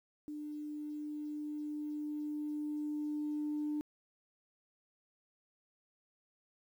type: tone with level ramp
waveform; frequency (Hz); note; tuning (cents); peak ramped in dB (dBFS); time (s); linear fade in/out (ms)
sine; 298.9; D4; +31; -40 to -32; 0.28-3.81; 0
effects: tanh soft clip ceiling -30 dBFS + 11-bit